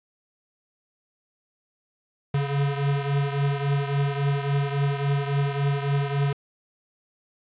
square beating tone pair, 140 / 143.6 Hz, C#3 / D3, +18 / -39 cents, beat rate 3.6 Hz, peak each -24 / -29 dBFS, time 2.34-6.33 s, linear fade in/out 5 ms, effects resampled to 8000 Hz + 8-bit

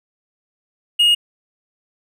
triangle tone, 2864 Hz, F7, 43 cents sharp, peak -9 dBFS, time 0.99-1.15 s, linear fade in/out 10 ms, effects none

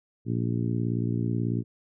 harmonic tone, 58.27 Hz, A#1, in tune, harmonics 2 / 3 / 4 / 5 / 6 / 7, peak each -27 / -32 / -32 / -34 / -37 / -41 dBFS, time 0.25-1.64 s, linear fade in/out 50 ms, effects none

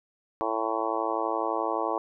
harmonic tone, 111.7 Hz, A2, 27 cents sharp, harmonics 3 / 4 / 5 / 6 / 7 / 8 / 9 / 10, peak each -34 / -34 / -34 / -34 / -34 / -34 / -34 / -34 dBFS, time 0.41-1.98 s, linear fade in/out 0 ms, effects none

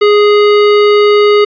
square tone, 415 Hz, G#4, 1 cent flat, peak -5 dBFS, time 0.01-1.45 s, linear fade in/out 10 ms, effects resampled to 11025 Hz + 7-bit

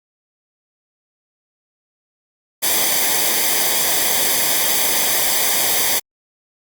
white noise with comb filter, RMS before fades -17 dBFS, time 2.62-6 s, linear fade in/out 20 ms, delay 0.73 ms, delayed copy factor -0.7, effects Opus 48 kbps

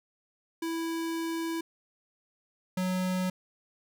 square tone pair in turn, 329.6 / 184.45 Hz, E4 / F#3, 0 / -5 cents, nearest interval minor seventh, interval 1005 cents, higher first, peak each -31 / -28 dBFS, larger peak second, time 0.62-1.61 / 2.77-3.3 s, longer first, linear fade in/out 5 ms, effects none

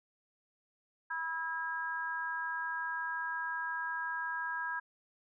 harmonic tone, 325.6 Hz, E4, 21 cents flat, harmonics 3 / 4 / 5, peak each -39 / -44 / -36 dBFS, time 1.1-4.8 s, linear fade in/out 10 ms, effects none

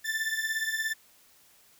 40% pulse beating tone pair, 1760 / 1777 Hz, A6 / A6, 0 / +17 cents, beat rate 17 Hz, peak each -31 dBFS, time 0.04-0.94 s, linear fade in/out 20 ms, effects white hiss -60 dBFS RMS until 1.79 s

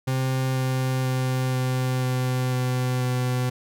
40% pulse tone with pitch steps, 130.81 / 129.98 / 129.16 / 128.34 / 127.53 / 126.72 / 125.92 Hz, C3 / C3 / C3 / C3 / C3 / B2 / B2, 0 / -11 / -22 / -33 / -44 / +45 / +34 cents, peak -21 dBFS, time 0.07-3.5 s, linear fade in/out 10 ms, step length 490 ms, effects none

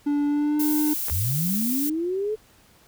triangle tone with pitch glide, 290 to 301.8 Hz, D4 to D4, -22 to +47 cents, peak -18 dBFS, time 0.06-0.94 s, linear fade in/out 10 ms, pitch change +69 cents, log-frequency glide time 0.27-0.66 s
violet noise, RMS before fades -28 dBFS, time 0.59-1.9 s, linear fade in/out 10 ms
clicks, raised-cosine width 0.5 ms, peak -19 dBFS, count 2, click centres 1.084 / 1.099 s
sine linear sweep, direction up, 70.1 to 440 Hz, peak -23 dBFS, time 1.1-2.36 s, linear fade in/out 20 ms
effects pink hiss -56 dBFS RMS until 2.87 s

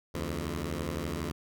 10% pulse beating tone pair, 73.42 / 85.42 Hz, D2 / F2, 0 / -38 cents, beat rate 12 Hz, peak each -27 dBFS, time 0.14-1.32 s, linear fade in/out 10 ms, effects none

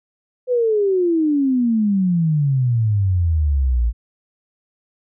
sine exponential sweep, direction down, 510 to 55 Hz, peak -14 dBFS, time 0.47-3.93 s, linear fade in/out 50 ms, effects none

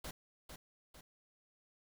pink noise with echo, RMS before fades -45 dBFS, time 0.04-0.11 s, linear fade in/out 5 ms, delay 450 ms, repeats 2, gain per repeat -6 dB, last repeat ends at 1.01 s, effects none

